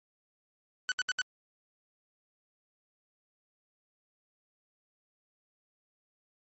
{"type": "tone bursts", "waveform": "sawtooth", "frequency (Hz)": 1496, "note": "F#6", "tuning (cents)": 19, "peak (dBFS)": -24, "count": 4, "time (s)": [0.89, 1.215], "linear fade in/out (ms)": 0, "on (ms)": 28, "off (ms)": 71, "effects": ["MP3 32 kbps"]}